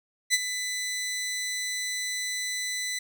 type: tone with ADSR envelope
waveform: 15% pulse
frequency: 2000 Hz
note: B6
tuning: 21 cents sharp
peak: -12 dBFS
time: 0.3-2.99 s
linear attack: 39 ms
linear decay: 34 ms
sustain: -11 dB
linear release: 6 ms
effects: none